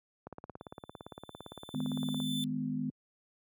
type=click train; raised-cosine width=1 ms; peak=-29 dBFS; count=35; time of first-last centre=0.27-2.202 s; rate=17.6 Hz
type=tone with exponential growth; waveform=45% pulse; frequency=3530 Hz; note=A7; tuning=5 cents sharp; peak=-35 dBFS; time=0.6-2.44 s; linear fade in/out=0 ms; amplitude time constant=400 ms
type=chord; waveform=sine; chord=G# minor; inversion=second; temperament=equal with one note detuned; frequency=155.56 / 207.7 / 251.3 Hz; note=D#3 / G#3 / B3; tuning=0 / 0 / +30 cents; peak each=-38 / -38 / -34 dBFS; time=1.74-2.9 s; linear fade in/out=2 ms
effects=high-pass 80 Hz 12 dB/octave